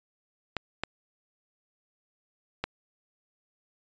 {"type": "clicks", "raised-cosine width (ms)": 0.3, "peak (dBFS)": -13, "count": 3, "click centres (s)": [0.567, 0.836, 2.64], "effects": ["resampled to 16000 Hz"]}